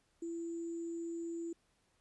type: tone with sample-and-hold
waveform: sine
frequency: 335.6 Hz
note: E4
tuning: 31 cents sharp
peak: -38 dBFS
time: 0.22-1.53 s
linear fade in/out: 5 ms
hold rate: 7350 Hz
effects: pink hiss -75 dBFS RMS until 2 s + resampled to 24000 Hz